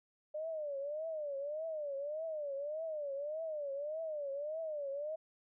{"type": "tone with vibrato", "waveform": "sine", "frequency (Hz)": 598, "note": "D5", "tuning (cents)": 31, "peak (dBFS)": -37, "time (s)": [0.34, 5.16], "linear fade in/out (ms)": 10, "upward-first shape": "triangle", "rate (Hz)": 1.7, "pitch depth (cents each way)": 170, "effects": []}